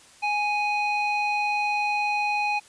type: tone with low-pass filter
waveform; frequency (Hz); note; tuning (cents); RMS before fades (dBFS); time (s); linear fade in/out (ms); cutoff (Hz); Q
square; 830.6; G#5; 0; -25; 0.22-2.6; 20; 3000; 4.9
effects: white hiss -52 dBFS RMS until 2.68 s + resampled to 22050 Hz